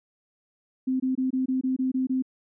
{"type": "tone bursts", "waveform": "sine", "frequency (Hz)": 259.6, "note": "C4", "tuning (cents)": -13, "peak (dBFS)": -22, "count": 9, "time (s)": [0.87, 2.224], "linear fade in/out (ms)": 10, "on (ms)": 130, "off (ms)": 23, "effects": []}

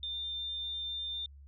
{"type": "tone", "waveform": "sine", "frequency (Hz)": 3598, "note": "A7", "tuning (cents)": 38, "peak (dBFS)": -35, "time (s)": [0.03, 1.26], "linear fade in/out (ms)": 2, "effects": ["added 70 Hz sine -50 dBFS peak until 1.47 s"]}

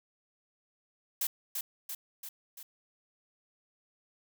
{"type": "noise with echo", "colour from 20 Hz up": "blue", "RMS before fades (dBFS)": -31, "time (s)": [1.21, 1.27], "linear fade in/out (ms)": 5, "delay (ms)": 340, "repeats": 4, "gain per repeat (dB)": -4, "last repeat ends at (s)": 2.63, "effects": []}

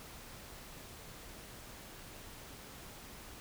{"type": "silence", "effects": ["pink hiss -51 dBFS RMS until 3.4 s"]}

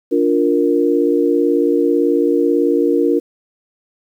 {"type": "chord", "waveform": "sine", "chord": "Bb major", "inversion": "first", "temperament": "just", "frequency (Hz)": [291.4, 349.6, 466.2], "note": ["D4", "F4", "Bb4"], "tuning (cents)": [-13, 2, 0], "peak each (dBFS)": -16, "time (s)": [0.11, 3.2], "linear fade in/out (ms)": 20, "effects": ["8-bit"]}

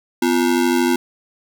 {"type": "ring-modulated tone", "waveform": "square", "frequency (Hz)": 299.1, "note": "D4", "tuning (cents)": 32, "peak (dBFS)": -12, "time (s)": [0.22, 0.96], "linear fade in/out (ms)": 5, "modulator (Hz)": 46.5, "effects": []}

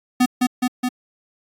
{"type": "tone with echo", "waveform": "square", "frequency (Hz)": 250, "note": "B3", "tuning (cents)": 21, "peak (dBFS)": -13, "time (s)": [0.2, 0.26], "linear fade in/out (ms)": 10, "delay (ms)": 210, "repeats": 3, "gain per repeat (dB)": -2, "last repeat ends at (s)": 0.89, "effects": ["AAC 48 kbps"]}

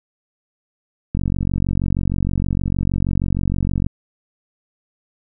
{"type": "click train", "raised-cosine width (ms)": 5, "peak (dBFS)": -8, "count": 127, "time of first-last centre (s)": [1.15, 3.866], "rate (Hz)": 46.4, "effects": []}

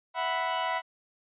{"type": "chord", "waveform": "sawtooth", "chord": "E suspended second", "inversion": "none", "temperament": "equal", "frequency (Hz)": [659.3, 740, 987.8], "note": ["E5", "F#5", "B5"], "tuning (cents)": [0, 0, 0], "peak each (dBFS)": [-30, -29, -26], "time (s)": [0.14, 0.82], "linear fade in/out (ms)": 50, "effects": ["resampled to 8000 Hz"]}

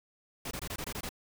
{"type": "noise bursts", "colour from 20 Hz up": "pink", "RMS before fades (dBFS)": -38, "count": 8, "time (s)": [0.45, 1.092], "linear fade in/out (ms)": 5, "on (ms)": 61, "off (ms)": 22, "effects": []}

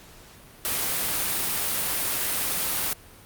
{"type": "noise", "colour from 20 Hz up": "white", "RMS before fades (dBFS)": -26, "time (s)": [0.65, 2.93], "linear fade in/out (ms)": 0, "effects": ["pink hiss -49 dBFS RMS until 3.25 s", "Opus 48 kbps"]}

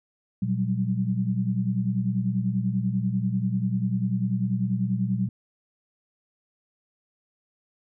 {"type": "tone cluster", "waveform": "sine", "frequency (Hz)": [119.9, 184.6, 194.8], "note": ["A#2", "F#3", "G3"], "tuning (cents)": [49, -4, -11], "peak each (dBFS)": -27, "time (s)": [0.42, 5.29], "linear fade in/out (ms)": 5, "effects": []}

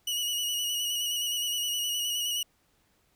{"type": "tone with vibrato", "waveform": "sawtooth", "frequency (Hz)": 2917, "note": "F#7", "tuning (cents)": -25, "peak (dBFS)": -25, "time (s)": [0.07, 2.43], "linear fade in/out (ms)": 5, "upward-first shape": "square", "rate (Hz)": 9.6, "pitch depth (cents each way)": 26, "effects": ["pink hiss -69 dBFS RMS until 3.15 s"]}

